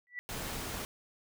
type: tone with exponential growth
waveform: sine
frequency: 1961 Hz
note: B6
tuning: 13 cents flat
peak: -33 dBFS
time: 0.07-0.19 s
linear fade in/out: 0 ms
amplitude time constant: 26 ms
type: noise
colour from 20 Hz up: pink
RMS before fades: -39 dBFS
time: 0.29-0.85 s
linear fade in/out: 0 ms
effects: none